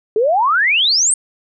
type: exponential sweep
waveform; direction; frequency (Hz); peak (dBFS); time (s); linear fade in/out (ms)
sine; up; 410.6 to 8870; -11; 0.16-1.14; 2
effects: none